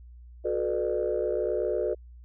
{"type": "tone cluster", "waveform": "sine", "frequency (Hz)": [364.1, 431.9, 493, 598], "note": ["F#4", "A4", "B4", "D5"], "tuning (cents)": [-28, -32, -3, 31], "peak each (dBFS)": -30, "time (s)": [0.44, 1.95], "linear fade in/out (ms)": 20, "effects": ["tanh soft clip ceiling -17 dBFS", "added 60 Hz sine -45 dBFS peak until 2.24 s"]}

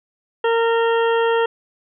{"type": "harmonic tone", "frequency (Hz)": 460, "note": "A#4", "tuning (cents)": -23, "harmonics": [1, 2, 3, 4, 6, 7], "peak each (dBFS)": [-16, -22, -26, -28, -32, -33], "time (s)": [0.44, 1.46], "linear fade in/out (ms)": 5, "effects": []}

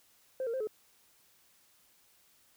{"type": "tone with pitch steps", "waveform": "sine", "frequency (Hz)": [522, 460.9, 524, 429.7], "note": ["C5", "A#4", "C5", "A4"], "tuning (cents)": [-4, -20, 2, -41], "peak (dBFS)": -30, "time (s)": [0.4, 0.672], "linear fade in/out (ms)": 2, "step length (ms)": 68, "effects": ["tanh soft clip ceiling -29 dBFS", "white hiss -66 dBFS RMS until 2.56 s"]}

